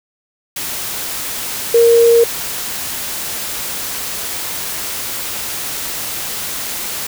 sine tone in noise, 466.2 Hz, A#4, in tune, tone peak -6 dBFS, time 1.74-2.24 s, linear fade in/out 5 ms, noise white, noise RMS -23 dBFS, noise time 0.56-7.07 s, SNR +14 dB, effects none

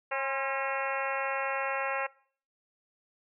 harmonic tone with a mistuned harmonic, 271.6 Hz, C#4, 35 cents flat, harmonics 2 / 3 / 4 / 5 / 6 / 7 / 8 / 9 / 10, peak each -34 / -36 / -37 / -38 / -39 / -39 / -40 / -41 / -41 dBFS, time 0.11-2.07 s, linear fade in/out 10 ms, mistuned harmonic 4, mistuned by -43 cents, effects noise-tail reverb RT60 0.5 s tail -22 dB re dry

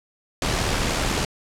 pink noise with amplitude modulation, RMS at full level -21 dBFS, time 0.42-1.25 s, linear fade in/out 2 ms, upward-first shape sine, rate 78.2 Hz, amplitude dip 40%, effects low-pass 8000 Hz 12 dB/octave

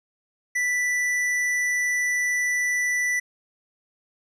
triangle tone with hard clipping, 1975.5 Hz, B6, in tune, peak -23 dBFS, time 0.55-3.2 s, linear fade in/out 10 ms, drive 13 dB, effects none

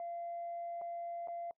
sine tone with dropouts, 687 Hz, F5, 29 cents flat, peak -38 dBFS, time 0-1.51 s, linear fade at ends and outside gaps 1 ms, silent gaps 0.814-0.818 / 1.274-1.283 s, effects noise-tail reverb RT60 0.1 s tail -24 dB re dry + tanh soft clip ceiling -35 dBFS

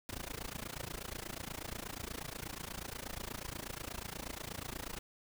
pink noise with amplitude modulation, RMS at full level -40 dBFS, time 0.09-4.99 s, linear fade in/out 0 ms, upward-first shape sine, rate 28.3 Hz, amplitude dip 95%, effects none

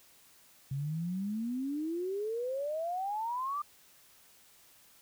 sine exponential sweep, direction up, 133 to 1204 Hz, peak -32 dBFS, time 0.71-3.62 s, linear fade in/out 5 ms, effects white hiss -61 dBFS RMS until 5.01 s

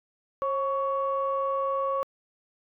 sine tone pair together, 540.8 / 1119 Hz, C#5 / C#6, -43 / +16 cents, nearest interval octave + minor second, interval 1259 cents, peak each -27 dBFS, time 0.42-2.03 s, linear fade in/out 0 ms, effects tanh soft clip ceiling -17 dBFS

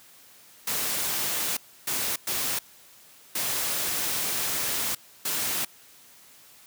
white noise bursts at uneven times, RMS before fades -28 dBFS, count 5, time 0.67-1.57 / 1.87-2.16 / 2.27-2.59 / 3.35-4.95 / 5.25-5.65 s, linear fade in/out 5 ms, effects white hiss -53 dBFS RMS until 6.66 s + high-pass 80 Hz 12 dB/octave

